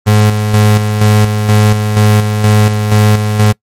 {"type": "tone with tremolo", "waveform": "35% pulse", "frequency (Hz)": 105.8, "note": "G#2", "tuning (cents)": 33, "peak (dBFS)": -3, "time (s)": [0.06, 3.53], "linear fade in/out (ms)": 20, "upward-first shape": "square", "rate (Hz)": 2.1, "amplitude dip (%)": 50, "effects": ["noise-tail reverb RT60 0.1 s tail -24 dB re dry", "MP3 64 kbps"]}